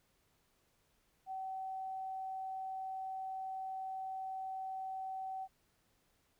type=tone; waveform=sine; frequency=762 Hz; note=G5; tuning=49 cents flat; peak=-39 dBFS; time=1.26-5.48 s; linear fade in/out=50 ms; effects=pink hiss -75 dBFS RMS until 6.39 s